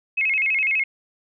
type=tone with vibrato; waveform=sine; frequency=2349 Hz; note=D7; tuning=in tune; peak=-18 dBFS; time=0.17-0.84 s; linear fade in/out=10 ms; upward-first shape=square; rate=12 Hz; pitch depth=150 cents each way; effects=none